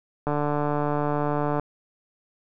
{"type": "click train", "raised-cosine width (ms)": 1, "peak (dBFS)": -12, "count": 196, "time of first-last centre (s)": [0.27, 1.597], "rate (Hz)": 147, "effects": []}